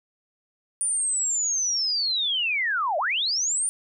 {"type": "linear two-way sweep", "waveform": "sine", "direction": "down then up", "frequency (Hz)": [9397, 574, 9397], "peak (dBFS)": -22, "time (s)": [0.81, 3.69], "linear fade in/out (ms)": 0, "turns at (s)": 2.98, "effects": []}